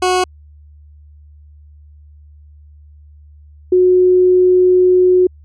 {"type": "tone pair in turn", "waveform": ["20% pulse", "sine"], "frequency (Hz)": [366.4, 365.1], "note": ["F#4", "F#4"], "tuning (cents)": [-17, -23], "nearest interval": "unison", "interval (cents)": 6, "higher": "first", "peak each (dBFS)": -7, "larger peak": "neither", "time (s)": [[0.02, 0.24], [3.72, 5.27]], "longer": "second", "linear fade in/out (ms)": 5, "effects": ["added 74 Hz sine -39 dBFS peak until 5.44 s", "resampled to 22050 Hz"]}